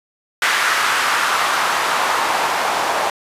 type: noise with band-pass filter sweep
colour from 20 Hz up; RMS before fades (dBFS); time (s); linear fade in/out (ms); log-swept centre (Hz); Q
white; -18; 0.42-3.1; 2; 1500 to 770; 1.7
effects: resampled to 32000 Hz